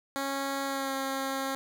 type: tone with pitch glide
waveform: 10% pulse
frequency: 274.7 to 269.4 Hz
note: C#4 to C#4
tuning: -16 to -49 cents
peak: -22 dBFS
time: 0.16-1.55 s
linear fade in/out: 0 ms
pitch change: -33 cents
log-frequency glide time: 0.65-0.95 s
effects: none